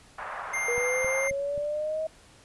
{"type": "band-pass noise", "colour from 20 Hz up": "white", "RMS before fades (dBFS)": -37, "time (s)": [0.18, 1.28], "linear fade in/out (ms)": 5, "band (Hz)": [640, 1500], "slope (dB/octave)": 24}
{"type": "tone", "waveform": "square", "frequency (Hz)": 2100, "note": "C7", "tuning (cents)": 6, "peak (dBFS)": -28, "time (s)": [0.53, 1.31], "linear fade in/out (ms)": 10}
{"type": "linear sweep", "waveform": "sine", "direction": "up", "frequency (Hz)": [476.7, 638], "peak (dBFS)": -27, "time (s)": [0.68, 2.07], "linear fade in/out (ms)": 5}
{"type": "click train", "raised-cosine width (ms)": 5, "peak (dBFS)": -30, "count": 4, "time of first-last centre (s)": [0.78, 1.578], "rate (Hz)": 3.76}
{"effects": ["pink hiss -55 dBFS RMS until 2.44 s", "resampled to 24000 Hz"]}